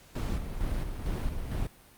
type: noise with tremolo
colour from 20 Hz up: brown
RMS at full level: -30 dBFS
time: 0.15-1.67 s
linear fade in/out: 5 ms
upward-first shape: square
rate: 2.2 Hz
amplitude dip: 45%
effects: pink hiss -56 dBFS RMS until 1.97 s + Opus 48 kbps